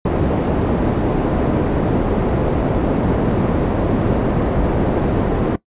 white low-pass noise, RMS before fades -17 dBFS, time 0.05-5.56 s, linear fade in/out 5 ms, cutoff 400 Hz, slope 12 dB/octave, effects noise-tail reverb RT60 0.1 s tail -19 dB re dry + resampled to 8000 Hz

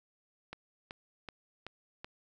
click train, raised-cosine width 0.3 ms, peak -26 dBFS, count 5, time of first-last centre 0.53-2.045 s, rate 2.64 Hz, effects none

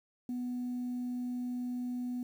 sine tone, 246.9 Hz, B3, in tune, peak -32 dBFS, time 0.29-2.23 s, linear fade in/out 2 ms, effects tanh soft clip ceiling -31 dBFS + 10-bit

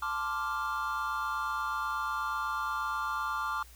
triangle chord, D minor seventh, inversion second, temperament equal, 880 / 1046.5 / 1174.7 / 1396.9 Hz, A5 / C6 / D6 / F6, 0 / 0 / 0 / 0 cents, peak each -37 / -37 / -32 / -34 dBFS, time 0.02-3.63 s, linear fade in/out 5 ms, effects added 60 Hz sine -52 dBFS peak until 3.75 s + white hiss -57 dBFS RMS until 3.75 s

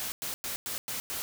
white noise bursts, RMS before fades -35 dBFS, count 6, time 0-1.22 s, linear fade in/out 0 ms, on 120 ms, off 100 ms, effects none

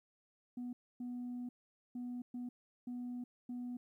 sine tone bursts at uneven times, 245.5 Hz, B3, 10 cents flat, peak -38 dBFS, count 6, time 0.57-0.73 / 1-1.49 / 1.95-2.22 / 2.34-2.49 / 2.87-3.24 / 3.49-3.77 s, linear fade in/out 5 ms, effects tanh soft clip ceiling -38 dBFS + 13-bit

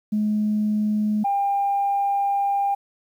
sine tone pair in turn, 211.7 / 799.3 Hz, G#3 / G5, +33 / +33 cents, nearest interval octave + major seventh, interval 2300 cents, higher second, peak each -18 dBFS, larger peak neither, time 0.12-1.24 / 1.24-2.75 s, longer second, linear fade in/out 10 ms, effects tanh soft clip ceiling -14 dBFS + 9-bit

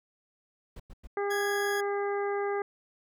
brown noise bursts, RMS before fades -43 dBFS, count 3, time 0.76-1.072 s, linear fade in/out 5 ms, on 38 ms, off 99 ms
harmonic tone, 403.8 Hz, G#4, 49 cents flat, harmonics 1 / 2 / 3 / 4 / 5, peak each -29 / -35 / -39 / -41 / -43 dBFS, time 1.17-2.62 s, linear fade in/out 2 ms
40% pulse tone, 1661.2 Hz, G#6, in tune, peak -31 dBFS, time 1.3-1.81 s, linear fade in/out 10 ms
effects none

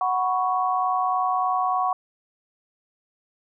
sine chord, F# suspended fourth, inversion none, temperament just, 740 / 986.7 / 1110 Hz, F#5 / B5 / C#6, 0 / -2 / +2 cents, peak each -23 / -29 / -24 dBFS, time 0.01-1.93 s, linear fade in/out 2 ms, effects none

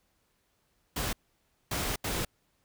pink noise bursts at uneven times, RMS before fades -32 dBFS, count 3, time 0.96-1.13 / 1.71-1.96 / 2.04-2.25 s, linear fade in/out 5 ms, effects pink hiss -73 dBFS RMS until 2.64 s

